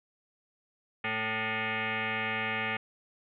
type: tone with frequency modulation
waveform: sine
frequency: 220 Hz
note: A3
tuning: in tune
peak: -29 dBFS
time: 1.04-2.77 s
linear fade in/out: 5 ms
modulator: 331 Hz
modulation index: 7.6
effects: none